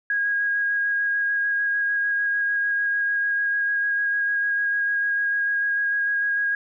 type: tone with vibrato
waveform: sine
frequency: 1640 Hz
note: G#6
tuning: 22 cents flat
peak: -20 dBFS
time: 0.1-6.55 s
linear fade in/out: 2 ms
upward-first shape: square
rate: 6.7 Hz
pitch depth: 10 cents each way
effects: none